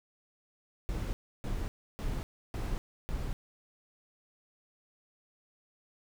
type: noise bursts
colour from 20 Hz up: brown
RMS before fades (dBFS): -34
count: 5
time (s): 0.89-3.33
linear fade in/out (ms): 0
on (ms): 240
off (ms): 310
effects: none